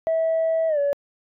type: tone with pitch glide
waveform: sine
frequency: 650 to 569.1 Hz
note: E5 to C#5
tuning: -24 to +45 cents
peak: -17 dBFS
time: 0.07-0.93 s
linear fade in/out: 0 ms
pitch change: -231 cents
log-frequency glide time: 0.68-0.79 s
effects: tanh soft clip ceiling -16 dBFS